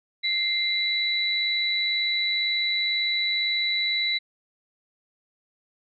sine tone pair together, 2093 / 3951 Hz, C7 / B7, 0 / 0 cents, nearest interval major seventh, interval 1100 cents, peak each -26 / -24 dBFS, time 0.23-4.19 s, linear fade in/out 20 ms, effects none

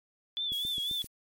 sine tone with vibrato, 3444 Hz, A7, 38 cents flat, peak -30 dBFS, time 0.37-1.02 s, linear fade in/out 0 ms, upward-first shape sine, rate 4 Hz, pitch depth 66 cents each way
violet noise, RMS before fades -43 dBFS, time 0.52-1.07 s, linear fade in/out 5 ms
click train, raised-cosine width 3 ms, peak -33 dBFS, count 5, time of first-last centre 0.52-1.044 s, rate 7.64 Hz
effects MP3 64 kbps

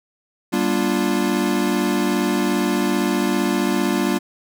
square chord, G minor seventh, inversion none, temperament equal with one note detuned, 196 / 238.5 / 293.7 / 349.2 Hz, G3 / Bb3 / D4 / F4, 0 / +40 / 0 / 0 cents, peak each -24 dBFS, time 0.52-4.19 s, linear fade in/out 20 ms, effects none

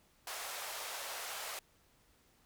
pink band-pass noise, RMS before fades -43 dBFS, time 0.27-1.59 s, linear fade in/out 2 ms, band 590 to 16000 Hz, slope 24 dB/octave, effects pink hiss -69 dBFS RMS until 2.45 s

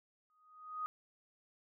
sine tone with exponential growth, 1247 Hz, D#6, 3 cents sharp, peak -34 dBFS, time 0.3-0.86 s, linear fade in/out 0 ms, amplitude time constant 120 ms, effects none

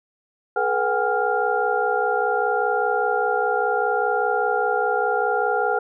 sine tone cluster, 425 / 485.7 / 744 / 809 / 1398 Hz, G#4 / B4 / F#5 / G#5 / F6, +40 / -29 / +9 / -46 / +1 cents, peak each -25 dBFS, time 0.56-5.79 s, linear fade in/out 5 ms, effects none

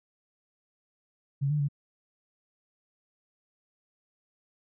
sine tone with pitch steps, 139.1 / 149 / 142.9 Hz, C#3 / D3 / D3, +6 / +25 / -47 cents, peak -24 dBFS, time 1.41-1.686 s, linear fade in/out 20 ms, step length 92 ms, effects none

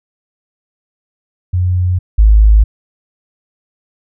sine tone pair in turn, 90.4 / 53.06 Hz, F#2 / G#1, -40 / +38 cents, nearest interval major sixth, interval 922 cents, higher first, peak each -10 / -3 dBFS, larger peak second, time 1.53-1.99 / 2.18-2.64 s, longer neither, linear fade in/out 10 ms, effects none

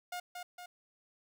sawtooth tone with echo, 714 Hz, F5, 38 cents sharp, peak -34 dBFS, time 0.12-0.2 s, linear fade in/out 5 ms, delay 230 ms, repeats 2, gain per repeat -4 dB, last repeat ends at 0.66 s, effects 12-bit

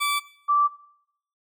20% pulse / sine tone pair in turn, 1158 / 1166.1 Hz, D6 / D6, -25 / -13 cents, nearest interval unison, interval 12 cents, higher second, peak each -17 dBFS, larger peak neither, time 0-0.2 / 0.48-0.68 s, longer neither, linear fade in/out 20 ms, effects noise-tail reverb RT60 0.7 s tail -18 dB re dry

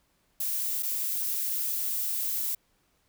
violet noise with dropouts, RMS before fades -30 dBFS, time 0.4-2.55 s, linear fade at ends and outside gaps 5 ms, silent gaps 0.826-0.83 s, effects pink hiss -70 dBFS RMS until 3.08 s

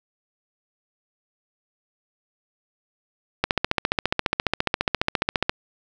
click train, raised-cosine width 0.3 ms, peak -3 dBFS, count 31, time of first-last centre 3.44-5.495 s, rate 14.6 Hz, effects none

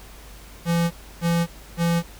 square tone bursts, 169.6 Hz, E3, 50 cents sharp, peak -19 dBFS, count 3, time 0.65-2.03 s, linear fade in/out 50 ms, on 260 ms, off 300 ms, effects added 50 Hz sine -43 dBFS peak until 2.19 s + pink hiss -46 dBFS RMS until 2.19 s

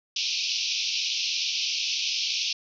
white band-pass noise, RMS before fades -28 dBFS, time 0.16-2.53 s, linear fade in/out 5 ms, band 2400 to 5900 Hz, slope 96 dB/octave, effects none

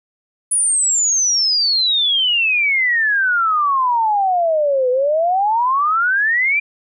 sine exponential two-way sweep, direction down then up, 9956 to 493.8 to 2399 Hz, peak -13 dBFS, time 0.51-6.6 s, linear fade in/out 10 ms, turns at 4.9 s, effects none

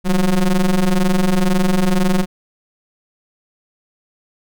square ring-modulated tone, 90 Hz, F#2, 47 cents flat, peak -10 dBFS, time 0.04-2.26 s, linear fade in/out 50 ms, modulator 101 Hz, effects none

